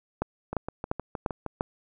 two click trains, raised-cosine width 1 ms, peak -12 / -18 dBFS, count 5 / 7, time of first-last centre 0.22-1.609 / 0.53-1.463 s, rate 2.88 / 6.43 Hz, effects none

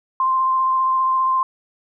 sine tone with vibrato, 1046.5 Hz, C6, in tune, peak -15 dBFS, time 0.2-1.43 s, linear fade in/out 2 ms, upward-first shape triangle, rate 15 Hz, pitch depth 14 cents each way, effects none

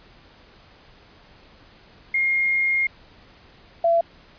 sine tone pair in turn, 2134 / 674.1 Hz, C7 / E5, +34 / +39 cents, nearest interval octave + minor sixth, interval 1995 cents, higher first, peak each -18 / -15 dBFS, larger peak second, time 2.14-2.87 / 3.84-4.01 s, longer first, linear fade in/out 5 ms, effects pink hiss -51 dBFS RMS until 4.38 s + resampled to 11025 Hz

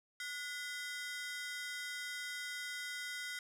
sawtooth ring-modulated tone, 1736 Hz, A6, 24 cents flat, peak -34 dBFS, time 0.2-3.39 s, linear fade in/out 2 ms, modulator 281 Hz, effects low-pass 11000 Hz 12 dB/octave

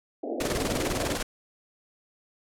pink band-pass noise, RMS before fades -32 dBFS, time 0.23-1.16 s, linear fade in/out 5 ms, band 240 to 730 Hz, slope 96 dB/octave
pink noise with tremolo, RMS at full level -28 dBFS, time 0.4-1.23 s, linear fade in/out 5 ms, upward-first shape square, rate 20 Hz, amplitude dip 60%
effects low-pass 11000 Hz 12 dB/octave

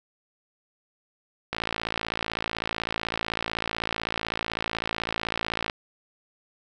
click train, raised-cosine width 0.3 ms, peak -11 dBFS, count 234, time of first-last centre 1.53-5.698 s, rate 55.9 Hz, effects none

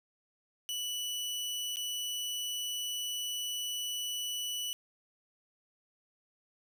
sawtooth tone with dropouts, 2960 Hz, F#7, in tune, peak -31 dBFS, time 0.69-4.73 s, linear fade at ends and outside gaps 0 ms, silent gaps 1.759-1.769 s, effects 11-bit

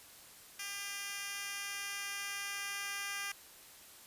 10% pulse tone with high-pass filter sweep, 400.4 Hz, G4, 37 cents sharp, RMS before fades -41 dBFS, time 0.59-3.32 s, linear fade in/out 5 ms, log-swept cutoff 2700 to 1800 Hz, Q 0.8, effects white hiss -56 dBFS RMS until 4.06 s + resampled to 32000 Hz

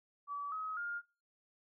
sine tone with pitch steps, 1147 / 1272.7 / 1412.1 Hz, D6 / D#6 / F6, -41 / +39 / +19 cents, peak -37 dBFS, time 0.27-1.02 s, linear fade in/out 50 ms, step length 250 ms, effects noise-tail reverb RT60 0.3 s tail -21 dB re dry

